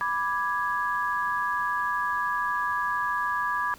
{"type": "chord", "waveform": "sine", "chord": "G# diminished", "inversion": "first", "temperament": "equal", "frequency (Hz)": [987.8, 1174.7, 1661.2], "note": ["B5", "D6", "G#6"], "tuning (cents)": [0, 0, 0], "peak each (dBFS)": -29, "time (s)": [0.01, 3.74], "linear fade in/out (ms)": 0, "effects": ["pink hiss -51 dBFS RMS until 3.78 s"]}